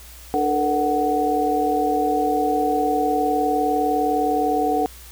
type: tone cluster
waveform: sine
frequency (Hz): 295 / 440.8 / 480.5 / 743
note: D4 / A4 / B4 / F#5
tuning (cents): +8 / +3 / -48 / +7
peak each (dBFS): -24 / -24 / -27 / -20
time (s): 0.34-4.86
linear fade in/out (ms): 0
effects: added 60 Hz sine -42 dBFS peak until 5.11 s + white hiss -44 dBFS RMS until 5.11 s